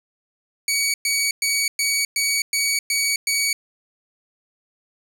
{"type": "tone bursts", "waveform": "15% pulse", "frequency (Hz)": 2257, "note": "C#7", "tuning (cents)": 31, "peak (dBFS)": -12, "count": 8, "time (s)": [0.68, 3.53], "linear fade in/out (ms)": 2, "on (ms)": 260, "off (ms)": 110, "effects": []}